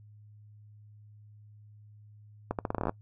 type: accelerating click train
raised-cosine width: 1 ms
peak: -16 dBFS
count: 12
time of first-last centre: 2.51-2.894 s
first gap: 78 ms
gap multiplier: 0.82
effects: noise-tail reverb RT60 0.1 s tail -22 dB re dry + added 105 Hz sine -51 dBFS peak until 3.01 s